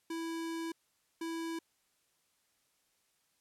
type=tone bursts at uneven times; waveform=square; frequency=329.6 Hz; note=E4; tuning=in tune; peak=-37 dBFS; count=2; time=0.1-0.72 / 1.21-1.59 s; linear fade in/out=5 ms; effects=white hiss -75 dBFS RMS until 3.4 s + low-pass 12000 Hz 12 dB/octave